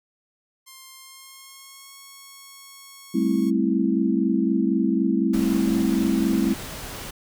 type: tone with pitch glide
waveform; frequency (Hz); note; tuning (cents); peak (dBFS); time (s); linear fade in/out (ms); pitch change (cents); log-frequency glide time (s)
5% pulse; 1057 to 1100; C6 to C#6; +17 to -14; -31; 0.66-3.51; 20; +69; 0.97-1.99
type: chord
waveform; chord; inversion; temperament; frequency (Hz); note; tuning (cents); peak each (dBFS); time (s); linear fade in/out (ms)
sine; A minor seventh; third; equal with one note detuned; 196 / 220 / 265.7 / 329.6; G3 / A3 / C4 / E4; 0 / 0 / +27 / 0; -24; 3.14-6.54; 10
type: noise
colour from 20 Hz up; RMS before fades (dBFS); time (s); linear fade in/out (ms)
pink; -35; 5.33-7.11; 10
effects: none